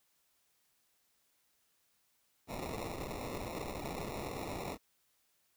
white noise with sample-and-hold, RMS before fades -41 dBFS, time 2.47-4.78 s, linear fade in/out 50 ms, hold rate 1575 Hz, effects white hiss -75 dBFS RMS until 5.56 s

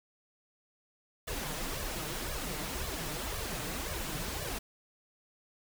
pink noise with flanger, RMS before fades -37 dBFS, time 1.27-4.59 s, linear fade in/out 10 ms, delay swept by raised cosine 1.7 to 6.7 ms, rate 1.9 Hz, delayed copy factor +0.8, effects none

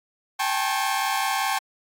sawtooth tone cluster, 783 / 848 / 886 / 1085 Hz, G5 / G#5 / A5 / C#6, -2 / +36 / +12 / -37 cents, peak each -22 / -26 / -27 / -24 dBFS, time 0.39-1.59 s, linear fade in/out 10 ms, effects AAC 64 kbps

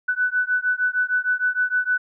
sine beating tone pair, 1490 / 1496.5 Hz, F#6 / F#6, +12 / +19 cents, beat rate 6.5 Hz, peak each -22 dBFS, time 0.08-1.98 s, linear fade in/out 10 ms, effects none

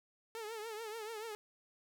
sawtooth tone with vibrato, 440 Hz, A4, in tune, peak -38 dBFS, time 0.35-1.35 s, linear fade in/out 0 ms, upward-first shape triangle, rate 6.9 Hz, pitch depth 110 cents each way, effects none

